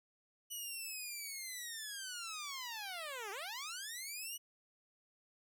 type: linear two-way sweep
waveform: 10% pulse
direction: down then up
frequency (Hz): 2960 to 380.4 to 2960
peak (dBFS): -34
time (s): 0.5-4.38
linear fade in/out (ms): 20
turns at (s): 3.31
effects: none